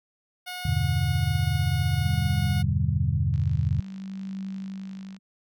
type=tone; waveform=10% pulse; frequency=725 Hz; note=F#5; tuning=35 cents flat; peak=-25 dBFS; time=0.46-2.63 s; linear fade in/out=20 ms
type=chord; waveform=sine; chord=E minor seventh; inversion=none; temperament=equal with one note detuned; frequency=82.41 / 98 / 123.47 / 147.6 Hz; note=E2 / G2 / B2 / D3; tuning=0 / 0 / 0 / +9 cents; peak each=-27 dBFS; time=0.65-3.8 s; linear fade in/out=5 ms
type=tone with tremolo; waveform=sine; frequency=192.7 Hz; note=G3; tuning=29 cents flat; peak=-30 dBFS; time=2.02-5.19 s; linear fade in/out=50 ms; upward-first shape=triangle; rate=0.52 Hz; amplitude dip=80%
type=click train; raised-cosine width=0.2 ms; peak=-33 dBFS; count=95; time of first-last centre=3.34-5.165 s; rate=51.5 Hz
effects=none